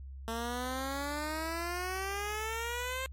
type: exponential sweep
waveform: 10% pulse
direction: up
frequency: 225.3 to 530 Hz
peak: -26 dBFS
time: 0.28-3.06 s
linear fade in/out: 0 ms
effects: added 67 Hz sine -42 dBFS peak until 3.12 s + MP3 64 kbps

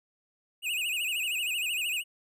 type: tone with vibrato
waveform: square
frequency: 2688 Hz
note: E7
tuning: 33 cents sharp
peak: -29 dBFS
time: 0.62-2.04 s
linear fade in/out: 50 ms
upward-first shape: sine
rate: 13 Hz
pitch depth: 150 cents each way
effects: none

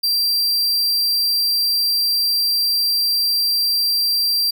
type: tone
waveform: 45% pulse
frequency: 4718 Hz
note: D8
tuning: 7 cents sharp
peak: -15 dBFS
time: 0.03-4.51 s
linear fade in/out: 10 ms
effects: none

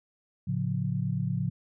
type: chord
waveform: sine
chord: A augmented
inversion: none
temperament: equal with one note detuned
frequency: 110 / 138.59 / 178.08 Hz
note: A2 / C#3 / E#3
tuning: 0 / 0 / +34 cents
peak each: -32 / -30 / -31 dBFS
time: 0.47-1.5 s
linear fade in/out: 10 ms
effects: none

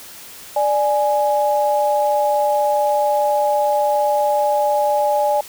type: tone pair together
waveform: sine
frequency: 589.7 / 834 Hz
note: D5 / G#5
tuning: +7 / +7 cents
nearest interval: tritone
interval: 600 cents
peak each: -17 dBFS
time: 0.56-5.41 s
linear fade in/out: 5 ms
effects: white hiss -38 dBFS RMS until 5.48 s

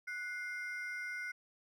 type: ring-modulated tone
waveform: triangle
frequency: 1790 Hz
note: A6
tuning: 29 cents sharp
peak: -34 dBFS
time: 0.07-1.32 s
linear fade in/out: 10 ms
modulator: 315 Hz
effects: none

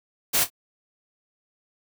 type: noise with echo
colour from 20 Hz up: white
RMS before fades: -21 dBFS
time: 0.33-0.45 s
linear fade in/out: 20 ms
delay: 26 ms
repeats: 2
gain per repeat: -13 dB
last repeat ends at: 0.502 s
effects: none

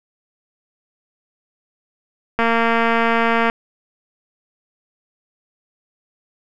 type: click train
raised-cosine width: 0.5 ms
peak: -3 dBFS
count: 256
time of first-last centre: 2.39-3.499 s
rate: 230 Hz
effects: none

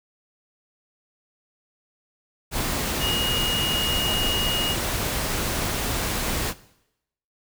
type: tone in noise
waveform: sine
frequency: 2869 Hz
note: F7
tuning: 46 cents sharp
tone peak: -24 dBFS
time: 2.99-4.76 s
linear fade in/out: 50 ms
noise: pink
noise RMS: -26 dBFS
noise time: 2.51-6.54 s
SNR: -1 dB
effects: noise-tail reverb RT60 0.8 s tail -18 dB re dry

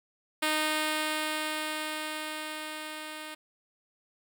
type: tone with level ramp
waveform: 5% pulse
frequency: 308.6 Hz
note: D#4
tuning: 14 cents flat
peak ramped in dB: -14 to -28 dBFS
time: 0.42-3.35 s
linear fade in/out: 10 ms
effects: none

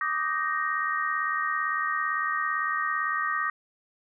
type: chord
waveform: sine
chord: Eb major seventh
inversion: third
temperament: just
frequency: 1166.7 / 1244.5 / 1555.6 / 1866.8 Hz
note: D6 / Eb6 / G6 / Bb6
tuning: -12 / 0 / -14 / +2 cents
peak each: -31 / -30 / -35 / -29 dBFS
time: 0.01-3.5 s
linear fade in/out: 2 ms
effects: none

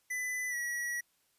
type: tone with pitch glide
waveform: square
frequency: 2000 to 1926.3 Hz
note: B6 to B6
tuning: +21 to -44 cents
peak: -34 dBFS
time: 0.1-1.01 s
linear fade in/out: 10 ms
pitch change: -65 cents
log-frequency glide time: 0.49-0.55 s
effects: white hiss -73 dBFS RMS until 1.38 s + resampled to 32000 Hz

